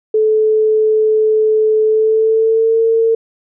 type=tone with pitch glide; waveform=sine; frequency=433.8 to 452.7 Hz; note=A4 to A4; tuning=-25 to +49 cents; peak=-9 dBFS; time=0.14-3.15 s; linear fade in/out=5 ms; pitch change=+74 cents; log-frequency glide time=1.84-2.8 s; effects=none